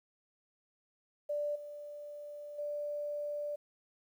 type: tone with level steps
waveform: sine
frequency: 587.3 Hz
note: D5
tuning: in tune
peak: -32 / -43 / -35 dBFS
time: 1.29-3.56 s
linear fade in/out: 10 ms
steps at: 1.55 / 2.58 s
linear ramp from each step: 10 ms
effects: 11-bit